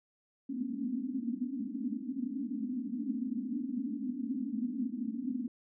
pink band-pass noise, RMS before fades -36 dBFS, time 0.49-5.48 s, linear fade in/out 2 ms, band 220 to 280 Hz, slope 96 dB/octave, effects none

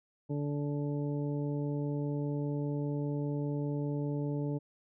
harmonic tone, 145 Hz, D3, 22 cents flat, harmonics 1 / 2 / 3 / 4 / 6, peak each -33 / -36 / -40 / -45 / -51 dBFS, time 0.29-4.59 s, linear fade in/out 20 ms, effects none

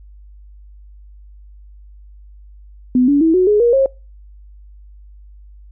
sine tone with pitch steps, 251.4 / 285.5 / 324.1 / 368.1 / 417.9 / 474.6 / 538.9 Hz, B3 / D4 / E4 / F#4 / G#4 / A#4 / C#5, +31 / -49 / -29 / -9 / +11 / +31 / -49 cents, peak -9 dBFS, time 2.95-3.86 s, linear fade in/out 2 ms, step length 130 ms, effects noise-tail reverb RT60 0.3 s tail -25 dB re dry + added 50 Hz sine -38 dBFS peak until 5.71 s

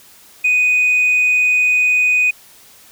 sine tone, 2489 Hz, D#7, in tune, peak -9 dBFS, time 0.44-2.31 s, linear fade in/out 10 ms, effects tanh soft clip ceiling -9 dBFS + white hiss -45 dBFS RMS until 2.91 s

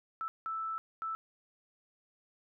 sine tone bursts at uneven times, 1318.5 Hz, E6, in tune, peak -34 dBFS, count 3, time 0.21-0.28 / 0.46-0.78 / 1.02-1.15 s, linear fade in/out 0 ms, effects none

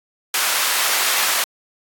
pink high-pass noise, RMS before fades -19 dBFS, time 0.34-1.44 s, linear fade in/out 2 ms, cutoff 1100 Hz, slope 12 dB/octave, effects AAC 64 kbps

